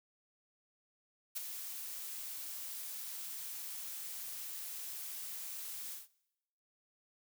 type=noise with ADSR envelope; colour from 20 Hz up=blue; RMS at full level=-37 dBFS; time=1.35-6.08 s; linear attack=19 ms; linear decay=19 ms; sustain=-7 dB; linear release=160 ms; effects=noise-tail reverb RT60 0.9 s tail -22 dB re dry